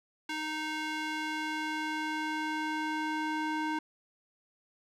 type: tone with band-pass filter sweep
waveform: square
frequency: 310 Hz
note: D#4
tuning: 6 cents flat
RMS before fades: -34 dBFS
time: 0.29-3.79 s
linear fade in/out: 5 ms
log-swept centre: 2300 to 1100 Hz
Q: 0.83
effects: none